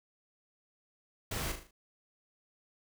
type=noise with echo; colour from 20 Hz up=pink; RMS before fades=-37 dBFS; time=1.31-1.52 s; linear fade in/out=5 ms; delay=38 ms; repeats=5; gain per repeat=-6 dB; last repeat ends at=1.71 s; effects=none